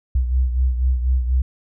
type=beating tone pair; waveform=sine; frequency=62.9 / 67 Hz; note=B1 / C2; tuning=+32 / +42 cents; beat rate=4.1 Hz; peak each=-16 / -24 dBFS; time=0.15-1.42 s; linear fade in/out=5 ms; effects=none